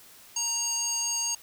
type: tone with band-pass filter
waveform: square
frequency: 932.3 Hz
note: A#5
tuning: in tune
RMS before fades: -29 dBFS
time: 0.36-1.35 s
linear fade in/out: 5 ms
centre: 6300 Hz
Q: 4.4
effects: white hiss -52 dBFS RMS until 1.42 s